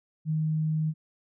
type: tone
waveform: sine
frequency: 156.3 Hz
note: D#3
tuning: 8 cents sharp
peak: -24 dBFS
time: 0.25-0.94 s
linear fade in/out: 50 ms
effects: none